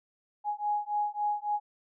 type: beating tone pair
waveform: sine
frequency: 830.6 / 834.2 Hz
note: G#5 / G#5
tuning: 0 / +7 cents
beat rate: 3.6 Hz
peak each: -31 dBFS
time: 0.44-1.6 s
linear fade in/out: 50 ms
effects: none